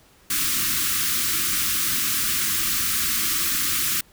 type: band-stop noise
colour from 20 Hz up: white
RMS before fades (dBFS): -23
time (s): 0.3-4.01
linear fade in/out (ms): 5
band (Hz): 370 to 1100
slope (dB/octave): 96
effects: pink hiss -55 dBFS RMS until 4.12 s